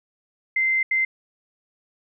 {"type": "tone bursts at uneven times", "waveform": "sine", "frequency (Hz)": 2078, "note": "C7", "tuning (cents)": -12, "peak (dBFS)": -18, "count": 2, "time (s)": [[0.56, 0.83], [0.91, 1.05]], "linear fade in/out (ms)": 5, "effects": []}